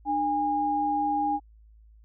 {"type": "tone pair together", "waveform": "sine", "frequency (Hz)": [299.2, 817], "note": ["D4", "G#5"], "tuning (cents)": [32, -29], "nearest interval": "octave + perfect fourth", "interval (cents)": 1739, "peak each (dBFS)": [-30, -24], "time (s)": [0.05, 1.4], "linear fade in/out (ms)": 50, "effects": ["added 54 Hz sine -51 dBFS peak until 2.04 s"]}